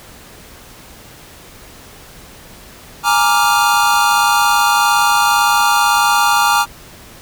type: chord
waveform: square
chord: Bb dominant seventh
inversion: third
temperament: equal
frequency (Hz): 830.6 / 932.3 / 1174.7 / 1396.9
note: Ab5 / Bb5 / D6 / F6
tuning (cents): 0 / 0 / 0 / 0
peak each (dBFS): -17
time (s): 3.03-6.66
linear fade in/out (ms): 50
effects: pink hiss -39 dBFS RMS until 7.21 s